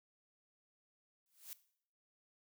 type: noise with exponential growth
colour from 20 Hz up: blue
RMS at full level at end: -45 dBFS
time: 1.26-1.53 s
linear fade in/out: 0 ms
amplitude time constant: 57 ms
effects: noise-tail reverb RT60 0.6 s tail -17 dB re dry